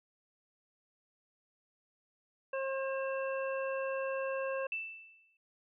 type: harmonic tone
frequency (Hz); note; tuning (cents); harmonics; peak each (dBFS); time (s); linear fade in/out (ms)
536; C5; +42; 1 / 2 / 3 / 5; -34 / -42 / -43 / -45; 2.53-4.67; 5
type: tone with exponential decay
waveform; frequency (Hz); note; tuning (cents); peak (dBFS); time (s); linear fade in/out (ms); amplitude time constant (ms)
sine; 2655; E7; +12; -32; 4.72-5.37; 2; 140
effects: none